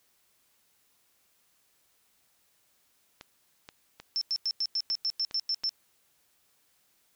clicks, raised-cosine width 0.2 ms, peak -26 dBFS, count 6, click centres 3.211 / 3.689 / 4 / 4.902 / 5.311 / 5.636 s
sine tone bursts, 5350 Hz, E8, 25 cents sharp, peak -26 dBFS, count 11, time 4.16-5.693 s, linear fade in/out 0 ms, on 53 ms, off 95 ms
effects white hiss -69 dBFS RMS until 7.15 s

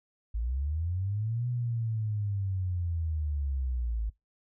sine linear two-way sweep, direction up then down, 52.5 to 123.47 to 52.5 Hz, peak -28 dBFS, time 0.34-4.1 s, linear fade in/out 10 ms, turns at 1.48 s, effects noise-tail reverb RT60 0.2 s tail -25 dB re dry

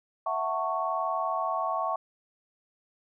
sine chord, F# minor seventh, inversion third, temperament equal with one note detuned, 659.3 / 740 / 892.8 / 1108.7 Hz, E5 / F#5 / A5 / C#6, 0 / 0 / +25 / 0 cents, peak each -32 / -33 / -35 / -30 dBFS, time 0.26-1.96 s, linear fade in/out 5 ms, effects none

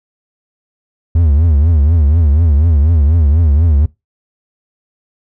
triangle tone with vibrato, 77.6 Hz, D#2, 4 cents flat, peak -5 dBFS, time 1.15-3.86 s, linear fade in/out 5 ms, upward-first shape triangle, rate 4.1 Hz, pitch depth 210 cents each way, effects noise-tail reverb RT60 0.2 s tail -21 dB re dry

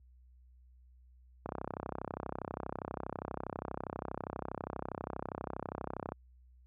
click train, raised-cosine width 1 ms, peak -23 dBFS, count 152, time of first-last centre 1.46-6.12 s, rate 32.4 Hz, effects added 62 Hz sine -55 dBFS peak until 6.66 s + high-pass 60 Hz 12 dB/octave

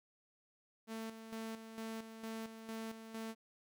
sawtooth tone with tremolo, 223.4 Hz, A3, 27 cents sharp, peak -38 dBFS, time 0.87-3.35 s, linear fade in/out 50 ms, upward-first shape square, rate 2.2 Hz, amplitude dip 60%, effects none

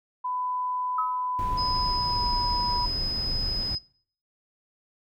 sine tone with pitch glide, 1000 to 979.4 Hz, B5 to B5, +21 to -15 cents, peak -27 dBFS, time 0.24-2.86 s, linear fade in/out 10 ms, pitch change -36 cents, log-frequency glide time 1.76-2.24 s
sine tone with exponential decay, 1279 Hz, D#6, 47 cents sharp, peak -22 dBFS, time 0.98-1.29 s, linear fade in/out 5 ms, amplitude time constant 66 ms
brown noise, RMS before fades -32 dBFS, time 1.39-3.75 s, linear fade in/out 0 ms
sine tone, 5040 Hz, D#8, 21 cents sharp, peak -27 dBFS, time 1.57-3.79 s, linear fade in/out 20 ms
effects noise-tail reverb RT60 0.5 s tail -21 dB re dry

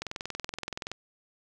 click train, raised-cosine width 0.2 ms, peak -17 dBFS, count 20, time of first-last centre 0.02-0.916 s, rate 21.2 Hz, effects none

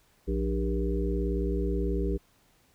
harmonic tone with a mistuned harmonic, 59.1 Hz, A#1, 24 cents sharp, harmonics 1 / 3 / 5 / 7 / 8, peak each -28 / -34 / -35 / -32 / -38 dBFS, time 0.27-2.18 s, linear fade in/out 20 ms, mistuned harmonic 7, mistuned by -82 cents, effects pink hiss -65 dBFS RMS until 2.74 s

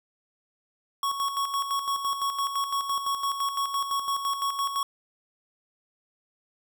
square tone with tremolo, 1108.7 Hz, C#6, in tune, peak -25 dBFS, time 1.03-4.83 s, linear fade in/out 2 ms, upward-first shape square, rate 5.9 Hz, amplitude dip 55%, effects none

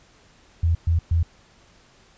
sine tone bursts, 83.3 Hz, E2, 19 cents sharp, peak -16 dBFS, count 3, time 0.63-1.23 s, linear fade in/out 5 ms, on 120 ms, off 120 ms, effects pink hiss -55 dBFS RMS until 2.17 s + resampled to 16000 Hz

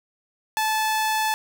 sawtooth tone, 870 Hz, A5, 20 cents flat, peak -17 dBFS, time 0.57-1.34 s, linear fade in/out 0 ms, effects none

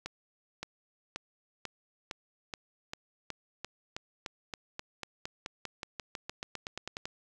accelerating click train, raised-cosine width 0.2 ms, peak -20 dBFS, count 28, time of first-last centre 0.06-7.055 s, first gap 570 ms, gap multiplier 0.93, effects 10-bit

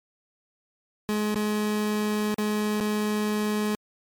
30% pulse tone with dropouts, 211.1 Hz, G#3, 29 cents sharp, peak -21 dBFS, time 1.09-3.75 s, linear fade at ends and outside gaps 0 ms, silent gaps 1.345-1.357 / 2.343-2.384 / 2.801-2.809 s, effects MP3 96 kbps

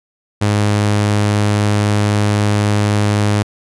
sawtooth tone, 103.83 Hz, G#2, in tune, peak -8 dBFS, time 0.41-3.43 s, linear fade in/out 10 ms, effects resampled to 24000 Hz

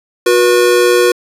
square tone pair together, 362.7 / 484.1 Hz, F#4 / B4, -34 / -35 cents, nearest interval perfect fourth, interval 499 cents, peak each -11 dBFS, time 0.26-1.12 s, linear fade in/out 5 ms, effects resampled to 32000 Hz

